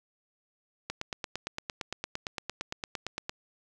click train, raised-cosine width 0.2 ms, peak -16 dBFS, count 22, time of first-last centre 0.9-3.295 s, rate 8.77 Hz, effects none

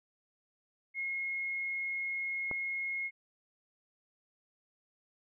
sine tone, 2159 Hz, C#7, 46 cents flat, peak -33 dBFS, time 0.94-3.11 s, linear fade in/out 50 ms
click, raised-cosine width 1 ms, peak -26 dBFS, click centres 2.513 s
effects none

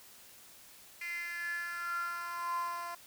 10% pulse tone with high-pass filter sweep, 345 Hz, F4, 21 cents flat, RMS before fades -38 dBFS, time 1.01-2.95 s, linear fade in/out 5 ms, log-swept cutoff 2200 to 850 Hz, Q 9.4, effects white hiss -56 dBFS RMS until 3.06 s

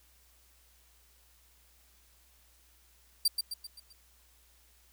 sawtooth tone with echo, 4699 Hz, D8, in tune, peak -20 dBFS, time 3.25-3.28 s, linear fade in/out 5 ms, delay 130 ms, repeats 5, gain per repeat -6 dB, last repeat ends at 3.93 s, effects added 60 Hz sine -65 dBFS peak until 4.92 s + white hiss -65 dBFS RMS until 4.92 s

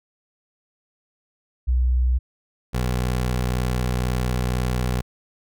sine / 20% pulse tone pair in turn, 62.3 / 62.02 Hz, B1 / B1, +16 / +8 cents, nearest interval unison, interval 8 cents, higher first, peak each -16 dBFS, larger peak neither, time 1.67-2.19 / 2.73-5.02 s, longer second, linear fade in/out 20 ms, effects none

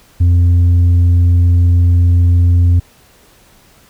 sine tone with tanh clipping, 87.31 Hz, F2, in tune, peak -7 dBFS, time 0.2-2.8 s, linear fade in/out 10 ms, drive 3 dB, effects pink hiss -47 dBFS RMS until 3.89 s

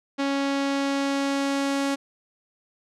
sawtooth tone with low-pass filter sweep, 277.2 Hz, C#4, in tune, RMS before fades -25 dBFS, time 0.18-1.96 s, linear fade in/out 20 ms, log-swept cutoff 4800 to 8400 Hz, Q 0.9, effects none

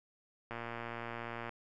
click train, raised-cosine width 0.5 ms, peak -26 dBFS, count 116, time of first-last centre 0.51-1.493 s, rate 117 Hz, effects none

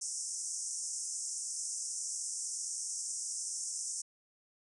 white band-pass noise, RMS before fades -39 dBFS, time 0.01-4.02 s, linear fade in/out 10 ms, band 5400 to 9300 Hz, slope 96 dB/octave, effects none

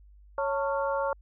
harmonic tone with a mistuned harmonic, 277.2 Hz, C#4, in tune, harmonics 2 / 3 / 4 / 5, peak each -28 / -32 / -34 / -36 dBFS, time 0.38-1.13 s, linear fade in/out 2 ms, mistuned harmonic 3, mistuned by +130 cents, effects added 50 Hz sine -51 dBFS peak until 1.21 s

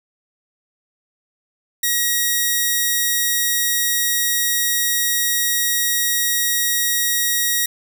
5% pulse tone, 1900 Hz, A#6, 33 cents sharp, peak -6 dBFS, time 1.83-7.66 s, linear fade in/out 5 ms, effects 7-bit

